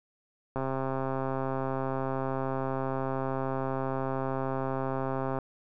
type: click train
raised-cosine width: 1 ms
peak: -18 dBFS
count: 643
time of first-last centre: 0.56-5.387 s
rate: 133 Hz
effects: none